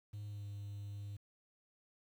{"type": "tone with pitch glide", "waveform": "triangle", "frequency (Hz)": [103.8, 101.61], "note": ["G#2", "G#2"], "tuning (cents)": [0, -37], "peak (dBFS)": -40, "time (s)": [0.13, 1.17], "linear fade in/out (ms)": 10, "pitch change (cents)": -37, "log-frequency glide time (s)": [0.27, 0.45], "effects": ["tanh soft clip ceiling -37 dBFS", "11-bit"]}